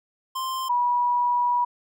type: tone pair in turn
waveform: square / sine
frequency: 1046.5 / 971.6 Hz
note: C6 / B5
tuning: 0 / -29 cents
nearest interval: minor second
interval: 129 cents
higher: first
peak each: -27 / -19 dBFS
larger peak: second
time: 0.35-0.69 / 0.69-1.65 s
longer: second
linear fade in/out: 10 ms
effects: none